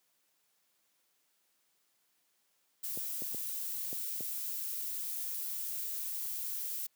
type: noise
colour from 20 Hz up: violet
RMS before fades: -38 dBFS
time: 2.83-6.87 s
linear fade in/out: 10 ms
type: clicks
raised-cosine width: 2 ms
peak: -30 dBFS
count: 5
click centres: 2.974 / 3.221 / 3.346 / 3.929 / 4.207 s
effects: white hiss -75 dBFS RMS until 6.95 s + high-pass 150 Hz 12 dB/octave